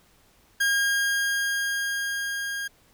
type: tone with level ramp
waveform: 40% pulse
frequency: 1620 Hz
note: G#6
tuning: 43 cents flat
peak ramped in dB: -19 to -28 dBFS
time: 0.6-2.68 s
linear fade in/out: 10 ms
effects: pink hiss -60 dBFS RMS until 2.93 s